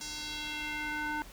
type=tone with band-pass filter sweep; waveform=square; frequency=301 Hz; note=D4; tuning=43 cents sharp; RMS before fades=-37 dBFS; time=0.01-1.22 s; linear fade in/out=0 ms; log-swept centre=5900 to 1200 Hz; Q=1.9; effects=added 41 Hz sine -52 dBFS peak until 1.32 s + pink hiss -52 dBFS RMS until 1.32 s